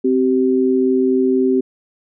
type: tone pair together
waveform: sine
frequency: 260.6 / 384.6 Hz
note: C4 / G4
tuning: -7 / -33 cents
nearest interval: perfect fifth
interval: 674 cents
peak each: -15 dBFS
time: 0.04-1.61 s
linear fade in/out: 10 ms
effects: none